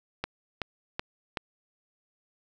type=click train; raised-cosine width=0.3 ms; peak=-14 dBFS; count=4; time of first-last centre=0.24-1.372 s; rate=2.65 Hz; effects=none